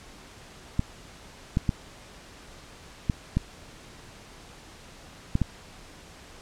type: clicks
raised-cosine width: 5 ms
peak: -10 dBFS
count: 7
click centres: 0.794 / 1.571 / 1.692 / 3.098 / 3.37 / 5.354 / 5.417 s
effects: pink hiss -48 dBFS RMS until 6.41 s + low-pass 8000 Hz 12 dB/octave